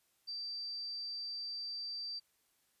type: tone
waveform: sine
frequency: 4670 Hz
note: D8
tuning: 11 cents flat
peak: -39 dBFS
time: 0.27-2.2 s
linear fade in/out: 20 ms
effects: white hiss -75 dBFS RMS until 2.8 s + resampled to 32000 Hz